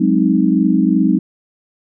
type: chord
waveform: sine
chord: Ab dominant seventh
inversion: third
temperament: equal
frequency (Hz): 185 / 207.7 / 261.6 / 311.1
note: Gb3 / Ab3 / C4 / Eb4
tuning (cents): 0 / 0 / 0 / 0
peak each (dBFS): -16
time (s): 0-1.19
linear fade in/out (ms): 10
effects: none